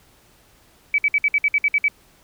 sine tone bursts, 2291 Hz, D7, 44 cents flat, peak -14 dBFS, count 10, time 0.94-1.882 s, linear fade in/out 2 ms, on 42 ms, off 58 ms, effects pink hiss -55 dBFS RMS until 2.23 s

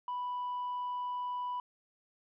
sine tone, 987.8 Hz, B5, in tune, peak -32 dBFS, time 0.08-1.6 s, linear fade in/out 2 ms, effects tanh soft clip ceiling -32 dBFS

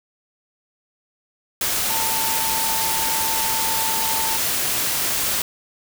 sine tone in noise, 894 Hz, A5, 27 cents sharp, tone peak -26 dBFS, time 1.9-4.37 s, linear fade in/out 2 ms, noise white, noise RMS -22 dBFS, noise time 1.61-5.42 s, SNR -7 dB, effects none

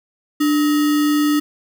sine tone with sample-and-hold, 296.4 Hz, D4, 16 cents sharp, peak -13 dBFS, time 0.4-1.4 s, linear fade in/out 10 ms, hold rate 1575 Hz, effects none

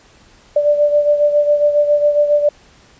sine beating tone pair, 587 / 594.3 Hz, D5 / D5, -1 / +20 cents, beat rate 7.3 Hz, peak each -11 / -18 dBFS, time 0.56-2.49 s, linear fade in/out 5 ms, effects pink hiss -48 dBFS RMS until 2.99 s + resampled to 16000 Hz

